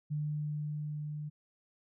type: tone with level ramp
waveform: sine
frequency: 149.8 Hz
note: D3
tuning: 35 cents sharp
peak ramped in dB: -31 to -37 dBFS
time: 0.1-1.3 s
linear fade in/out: 20 ms
effects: none